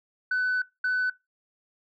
sine tone bursts at uneven times, 1502 Hz, F#6, 26 cents sharp, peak -21 dBFS, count 2, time 0.31-0.62 / 0.84-1.1 s, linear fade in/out 5 ms, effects noise-tail reverb RT60 0.2 s tail -21 dB re dry + tanh soft clip ceiling -21 dBFS

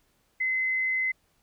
sine tone, 2048 Hz, C7, 38 cents flat, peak -24 dBFS, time 0.4-1.12 s, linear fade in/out 10 ms, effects pink hiss -69 dBFS RMS until 1.42 s

